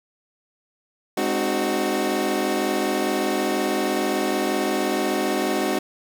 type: chord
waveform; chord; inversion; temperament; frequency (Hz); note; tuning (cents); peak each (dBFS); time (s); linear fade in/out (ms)
25% pulse; Ab dominant seventh; none; equal with one note detuned; 207.7 / 261.6 / 303.7 / 370; Ab3 / C4 / Eb4 / Gb4; 0 / 0 / -42 / 0; -25 / -24 / -23 / -21; 1.17-5.79; 5
effects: none